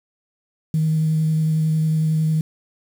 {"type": "tone with vibrato", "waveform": "sine", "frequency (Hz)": 157.4, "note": "D#3", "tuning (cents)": 20, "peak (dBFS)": -15, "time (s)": [0.74, 2.41], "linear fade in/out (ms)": 2, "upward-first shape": "sine", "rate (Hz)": 11, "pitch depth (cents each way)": 13, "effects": ["tanh soft clip ceiling -11 dBFS", "7-bit"]}